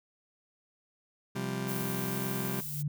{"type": "chord", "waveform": "30% pulse", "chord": "C suspended fourth", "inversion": "none", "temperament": "just", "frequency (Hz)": [130.81, 174.42, 196.22], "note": ["C3", "F3", "G3"], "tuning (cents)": [0, -2, 2], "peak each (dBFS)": [-34, -37, -33], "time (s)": [1.35, 2.61], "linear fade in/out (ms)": 10}
{"type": "noise", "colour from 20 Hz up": "violet", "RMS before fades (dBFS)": -39, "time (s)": [1.67, 2.83], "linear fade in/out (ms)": 20}
{"type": "tone with exponential growth", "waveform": "sine", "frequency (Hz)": 147.3, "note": "D3", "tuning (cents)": 6, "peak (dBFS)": -27, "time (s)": [2.37, 2.88], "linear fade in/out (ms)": 5, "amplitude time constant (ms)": 110}
{"effects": []}